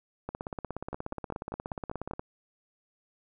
two click trains, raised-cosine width 1 ms, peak -21 / -22 dBFS, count 33 / 7, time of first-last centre 0.29-2.195 / 0.93-2.111 s, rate 16.8 / 5.08 Hz, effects none

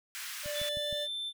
pink high-pass noise, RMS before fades -41 dBFS, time 0.15-0.69 s, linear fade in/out 0 ms, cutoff 1400 Hz, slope 24 dB/octave
square tone, 589 Hz, D5, 5 cents sharp, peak -36 dBFS, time 0.43-1.08 s, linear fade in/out 50 ms
click train, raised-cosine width 5 ms, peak -33 dBFS, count 4, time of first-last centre 0.46-0.927 s, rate 6.42 Hz
triangle tone with pitch glide, 3485 to 3548 Hz, A7 to A7, -17 to +14 cents, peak -33 dBFS, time 0.53-1.33 s, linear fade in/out 50 ms, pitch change +31 cents, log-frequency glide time 0.7-0.97 s
effects none

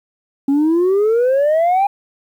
sine exponential sweep, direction up, 271.8 to 815 Hz, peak -9 dBFS, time 0.48-1.87 s, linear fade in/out 5 ms, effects tanh soft clip ceiling -10 dBFS + 8-bit

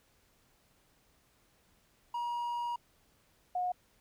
triangle / sine tone pair in turn, 954 / 723.2 Hz, A#5 / F#5, +40 / -40 cents, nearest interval perfect fourth, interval 480 cents, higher first, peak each -31 / -30 dBFS, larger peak second, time 2.14-2.76 / 3.55-3.72 s, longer first, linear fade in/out 5 ms, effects pink hiss -69 dBFS RMS until 4 s

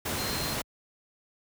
sine tone in noise, 4165 Hz, C8, 9 cents flat, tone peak -36 dBFS, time 0.18-0.54 s, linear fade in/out 10 ms, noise pink, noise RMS -31 dBFS, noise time 0.05-0.62 s, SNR -8 dB, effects high-pass 60 Hz 12 dB/octave

